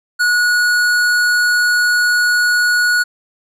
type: tone with hard clipping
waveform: triangle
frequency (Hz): 1458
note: F#6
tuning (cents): -26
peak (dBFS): -13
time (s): 0.19-3.04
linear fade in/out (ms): 20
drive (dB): 17
effects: none